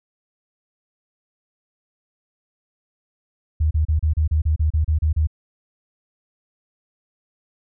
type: tone bursts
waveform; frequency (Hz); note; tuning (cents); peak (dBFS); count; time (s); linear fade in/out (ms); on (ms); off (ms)
sine; 77.5; D#2; -6; -15; 12; 3.6-5.272; 10; 110; 32
effects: none